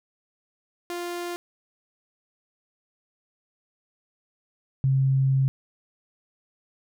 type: tone pair in turn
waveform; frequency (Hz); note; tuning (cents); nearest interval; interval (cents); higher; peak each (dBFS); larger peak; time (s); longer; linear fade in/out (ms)
sawtooth / sine; 349.2 / 134.17; F4 / C3; 0 / +44; octave + perfect fourth; 1656; first; -26 / -18; second; 0.9-1.36 / 4.84-5.48; second; 0
effects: none